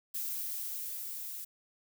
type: noise with level ramp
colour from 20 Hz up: violet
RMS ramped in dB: -36 to -42 dBFS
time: 0.14-1.45 s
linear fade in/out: 10 ms
effects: none